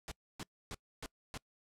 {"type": "noise bursts", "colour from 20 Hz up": "pink", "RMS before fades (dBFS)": -43, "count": 5, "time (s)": [0.08, 1.375], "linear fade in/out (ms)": 0, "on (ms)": 35, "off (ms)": 280, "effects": ["noise-tail reverb RT60 0.1 s tail -25 dB re dry", "low-pass 9000 Hz 12 dB/octave"]}